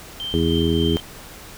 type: tone with tremolo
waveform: sine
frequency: 3136 Hz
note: G7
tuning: in tune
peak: -25 dBFS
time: 0.2-1 s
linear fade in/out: 0 ms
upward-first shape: triangle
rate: 3.4 Hz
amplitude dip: 50%
type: harmonic tone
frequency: 82.41 Hz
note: E2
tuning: in tune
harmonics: 1 / 2 / 3 / 4 / 5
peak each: -23 / -23 / -23 / -23 / -23 dBFS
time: 0.34-0.97 s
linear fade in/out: 0 ms
effects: pink hiss -40 dBFS RMS until 1.57 s